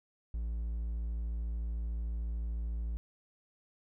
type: tone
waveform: triangle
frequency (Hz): 56.8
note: A#1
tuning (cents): -44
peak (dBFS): -31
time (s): 0.34-2.97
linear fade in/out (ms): 0
effects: none